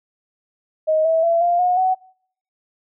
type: tone with pitch steps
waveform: sine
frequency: 627 / 649.5 / 672.8 / 696.9 / 721.9 / 747.8 Hz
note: D#5 / E5 / E5 / F5 / F#5 / F#5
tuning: +13 / -26 / +35 / -4 / -43 / +18 cents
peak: -14 dBFS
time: 0.87-1.95 s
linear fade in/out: 20 ms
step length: 180 ms
effects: noise-tail reverb RT60 0.6 s tail -24 dB re dry